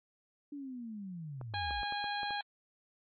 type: linear sweep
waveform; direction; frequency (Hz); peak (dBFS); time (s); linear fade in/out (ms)
sine; down; 293.7 to 50.1; -40; 0.52-1.82; 5
type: clicks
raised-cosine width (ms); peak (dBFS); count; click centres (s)
1; -32; 8; 1.413 / 1.538 / 1.708 / 1.832 / 1.924 / 2.042 / 2.232 / 2.307
type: harmonic tone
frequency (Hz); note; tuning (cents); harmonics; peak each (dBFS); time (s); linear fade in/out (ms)
820; G#5; -22; 1 / 2 / 3 / 4 / 5; -36 / -40 / -46 / -44 / -43; 1.54-2.41; 2
effects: MP3 32 kbps